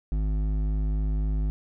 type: tone with hard clipping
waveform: sine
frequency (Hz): 51.91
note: G#1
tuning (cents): 0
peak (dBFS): -25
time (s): 0.12-1.5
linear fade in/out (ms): 0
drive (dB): 10
effects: none